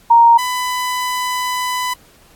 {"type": "tone pair in turn", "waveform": ["sine", "sawtooth"], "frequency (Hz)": [932.3, 999.5], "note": ["A#5", "B5"], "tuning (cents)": [0, 20], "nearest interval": "minor second", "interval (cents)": 120, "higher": "second", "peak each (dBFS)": [-5, -14], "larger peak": "first", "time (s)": [[0.1, 0.38], [0.38, 1.94]], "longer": "second", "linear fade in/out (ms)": 10, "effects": ["pink hiss -49 dBFS RMS until 2.35 s", "AAC 64 kbps"]}